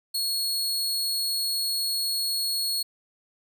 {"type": "tone", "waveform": "sawtooth", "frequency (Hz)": 4332, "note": "C#8", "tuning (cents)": -41, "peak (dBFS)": -22, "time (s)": [0.14, 2.83], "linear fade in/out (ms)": 10, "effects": []}